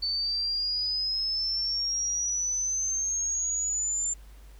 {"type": "exponential sweep", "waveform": "sine", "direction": "up", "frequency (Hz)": [4500, 7250], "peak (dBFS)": -26, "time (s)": [0.02, 4.14], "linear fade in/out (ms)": 10, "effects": ["added 50 Hz sine -46 dBFS peak until 4.59 s", "pink hiss -59 dBFS RMS until 4.59 s"]}